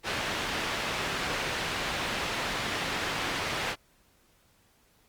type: low-pass noise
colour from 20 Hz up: white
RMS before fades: -32 dBFS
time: 0.03-3.76 s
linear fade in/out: 50 ms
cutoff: 2800 Hz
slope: 12 dB/octave
effects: pink hiss -65 dBFS RMS until 5.08 s + Opus 48 kbps